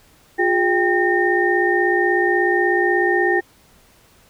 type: tone cluster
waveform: sine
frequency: 354.4 / 410.8 / 790 / 1831 Hz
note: F4 / G#4 / G5 / A#6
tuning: +25 / -19 / +13 / -32 cents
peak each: -18 / -23 / -22 / -19 dBFS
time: 0.38-3.41 s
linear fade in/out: 20 ms
effects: pink hiss -53 dBFS RMS until 4.29 s